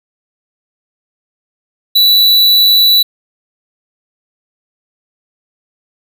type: tone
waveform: square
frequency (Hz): 3951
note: B7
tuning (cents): 0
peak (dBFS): -6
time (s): 1.95-3.03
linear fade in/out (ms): 10
effects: none